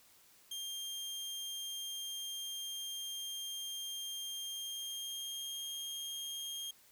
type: tone with pitch glide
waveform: sawtooth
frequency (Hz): 3200 to 3224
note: G7 to G7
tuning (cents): +35 to +48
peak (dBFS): -37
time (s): 0.51-6.71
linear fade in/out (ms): 5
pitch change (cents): +13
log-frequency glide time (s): 4.41-5.64
effects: white hiss -64 dBFS RMS until 6.91 s